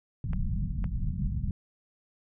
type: low-pass noise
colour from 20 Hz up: pink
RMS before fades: -30 dBFS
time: 0.24-1.51 s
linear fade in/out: 2 ms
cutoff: 200 Hz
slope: 48 dB/octave
type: clicks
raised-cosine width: 0.5 ms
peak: -28 dBFS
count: 2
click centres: 0.333 / 0.842 s
effects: none